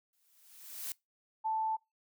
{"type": "noise with exponential growth", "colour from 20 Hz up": "blue", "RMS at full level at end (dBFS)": -37, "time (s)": [0.13, 0.92], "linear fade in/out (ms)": 2, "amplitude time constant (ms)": 170}
{"type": "tone", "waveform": "sine", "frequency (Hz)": 880, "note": "A5", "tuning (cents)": 0, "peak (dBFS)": -30, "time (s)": [1.44, 1.77], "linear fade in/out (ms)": 20}
{"effects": ["noise-tail reverb RT60 0.2 s tail -23 dB re dry"]}